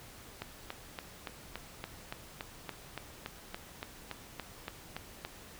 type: click train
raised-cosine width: 0.3 ms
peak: -22 dBFS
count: 18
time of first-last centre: 0.42-5.25 s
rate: 3.52 Hz
effects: pink hiss -52 dBFS RMS until 5.59 s